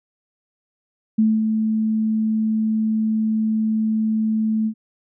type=tone with ADSR envelope; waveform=sine; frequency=218.8 Hz; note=A3; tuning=9 cents flat; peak=-12 dBFS; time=1.18-4.74 s; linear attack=10 ms; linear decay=220 ms; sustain=-5 dB; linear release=76 ms; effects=none